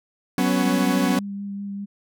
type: chord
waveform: 40% pulse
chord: F# suspended fourth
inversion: none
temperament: equal with one note detuned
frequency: 186.28 / 246.9 / 277.2 Hz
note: F#3 / B3 / C#4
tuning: +12 / 0 / 0 cents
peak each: -22 dBFS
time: 0.38-1.19 s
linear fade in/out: 2 ms
type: tone with vibrato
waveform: sine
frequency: 200 Hz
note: G3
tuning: 35 cents sharp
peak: -28 dBFS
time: 0.6-1.86 s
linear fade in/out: 20 ms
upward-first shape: sine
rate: 5.1 Hz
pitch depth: 12 cents each way
effects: none